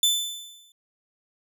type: tone with exponential decay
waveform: sawtooth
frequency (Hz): 3520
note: A7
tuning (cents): 0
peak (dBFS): -13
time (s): 0.03-0.72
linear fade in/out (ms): 2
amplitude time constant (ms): 150
effects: none